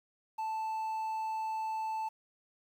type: tone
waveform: triangle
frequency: 880 Hz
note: A5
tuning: in tune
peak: -31 dBFS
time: 0.38-2.09 s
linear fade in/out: 10 ms
effects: 10-bit